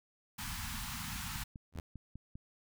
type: band-stop noise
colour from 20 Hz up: pink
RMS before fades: -41 dBFS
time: 0.38-1.44 s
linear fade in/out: 10 ms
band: 240 to 840 Hz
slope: 48 dB/octave
type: click train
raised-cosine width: 5 ms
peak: -34 dBFS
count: 7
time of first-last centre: 1.16-2.355 s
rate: 5.02 Hz
type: tone with exponential growth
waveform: sawtooth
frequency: 82.41 Hz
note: E2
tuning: in tune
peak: -34 dBFS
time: 1.72-1.8 s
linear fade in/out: 5 ms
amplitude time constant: 17 ms
effects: none